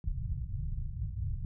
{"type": "low-pass noise", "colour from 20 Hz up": "pink", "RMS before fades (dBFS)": -35, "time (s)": [0.04, 1.45], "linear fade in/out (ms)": 2, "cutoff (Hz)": 150, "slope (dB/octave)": 48, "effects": []}